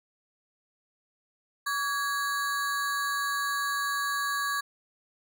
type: ring-modulated tone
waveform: square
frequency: 1396.9 Hz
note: F6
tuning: in tune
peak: -25 dBFS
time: 1.66-4.61 s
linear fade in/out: 10 ms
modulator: 260 Hz
effects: none